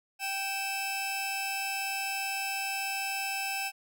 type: tone pair together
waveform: sawtooth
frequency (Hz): 780.5 / 2622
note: G5 / E7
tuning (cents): -8 / -10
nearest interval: octave + major sixth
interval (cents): 2098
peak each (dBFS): -31 / -30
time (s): 0.19-3.72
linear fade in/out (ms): 50
effects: none